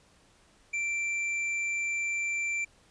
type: tone with tanh clipping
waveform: sine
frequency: 2349 Hz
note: D7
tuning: in tune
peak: -30 dBFS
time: 0.73-2.65 s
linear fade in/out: 10 ms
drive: 9 dB
effects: pink hiss -62 dBFS RMS until 2.9 s + resampled to 22050 Hz